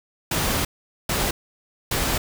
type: noise bursts at uneven times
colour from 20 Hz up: pink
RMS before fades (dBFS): -23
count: 3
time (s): 0.31-0.65 / 1.09-1.31 / 1.91-2.18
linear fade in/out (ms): 5
effects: none